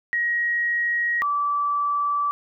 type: tone pair in turn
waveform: sine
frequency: 1893 / 1158.5 Hz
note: A#6 / D6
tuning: +26 / -24 cents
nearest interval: major sixth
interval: 850 cents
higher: first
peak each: -20 dBFS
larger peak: neither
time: 0.13-1.22 / 1.22-2.31 s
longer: neither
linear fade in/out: 0 ms
effects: none